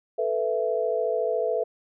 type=chord; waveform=sine; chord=A suspended second; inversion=none; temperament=equal with one note detuned; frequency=440 / 493.9 / 663.8 Hz; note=A4 / B4 / E5; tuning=0 / 0 / +12 cents; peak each=-27 / -27 / -27 dBFS; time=0.18-1.64 s; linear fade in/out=10 ms; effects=none